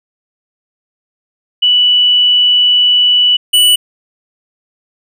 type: tone pair in turn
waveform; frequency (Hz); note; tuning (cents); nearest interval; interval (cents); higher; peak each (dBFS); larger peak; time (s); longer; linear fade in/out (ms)
sine / square; 2960 / 2960; F#7 / F#7; 0 / 0; unison; 0; neither; -6; neither; 1.62-3.37 / 3.53-3.76; first; 10
effects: none